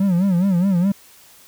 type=tone with vibrato; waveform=triangle; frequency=185 Hz; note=F#3; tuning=in tune; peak=-12 dBFS; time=0-0.92 s; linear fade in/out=5 ms; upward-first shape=sine; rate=4.8 Hz; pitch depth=140 cents each way; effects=white hiss -48 dBFS RMS until 1.47 s